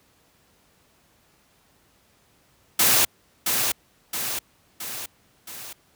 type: noise with echo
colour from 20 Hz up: white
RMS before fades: -18 dBFS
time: 2.79-3.05 s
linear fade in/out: 5 ms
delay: 670 ms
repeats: 4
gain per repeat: -5 dB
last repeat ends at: 5.73 s
effects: pink hiss -61 dBFS RMS until 5.95 s + high-pass 60 Hz 12 dB/octave